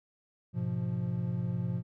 triangle chord, F diminished, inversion first, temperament equal, 103.83 / 123.47 / 174.61 Hz, Ab2 / Cb3 / F3, 0 / 0 / 0 cents, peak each -35 / -31 / -32 dBFS, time 0.53-1.83 s, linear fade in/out 50 ms, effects none

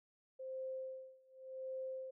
sine tone with tremolo, 523.3 Hz, C5, in tune, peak -40 dBFS, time 0.39-2.11 s, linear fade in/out 10 ms, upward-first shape sine, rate 0.88 Hz, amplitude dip 95%, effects none

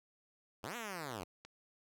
5% pulse linear two-way sweep, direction up then down, 80.5 to 246.3 to 80.5 Hz, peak -30 dBFS, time 0.63-1.24 s, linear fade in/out 10 ms, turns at 0.76 s
clicks, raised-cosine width 0.2 ms, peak -34 dBFS, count 2, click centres 1.115 / 1.45 s
effects none

